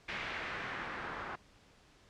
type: noise with low-pass filter sweep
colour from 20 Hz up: white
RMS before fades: -41 dBFS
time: 0.08-1.36 s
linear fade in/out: 10 ms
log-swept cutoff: 2400 to 1300 Hz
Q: 1.7
effects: pink hiss -63 dBFS RMS until 2.09 s + low-pass 6000 Hz 12 dB/octave